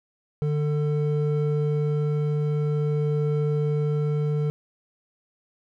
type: tone pair together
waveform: triangle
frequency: 148.87 / 446.1 Hz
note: D3 / A4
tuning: +24 / +24 cents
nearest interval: octave + perfect fifth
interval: 1900 cents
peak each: -20 / -26 dBFS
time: 0.42-4.5 s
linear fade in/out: 0 ms
effects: none